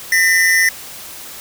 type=tone pair together; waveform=square; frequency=1823 / 2000 Hz; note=A#6 / B6; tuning=-39 / +21 cents; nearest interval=major second; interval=160 cents; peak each=-14 dBFS; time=0.12-0.69 s; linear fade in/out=2 ms; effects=white hiss -33 dBFS RMS until 1.4 s